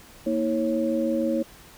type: tone cluster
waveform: sine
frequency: 234 / 320.5 / 548 Hz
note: A#3 / E4 / C#5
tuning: +7 / -49 / -20 cents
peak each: -26 dBFS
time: 0.26-1.43 s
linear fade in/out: 10 ms
effects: pink hiss -49 dBFS RMS until 1.77 s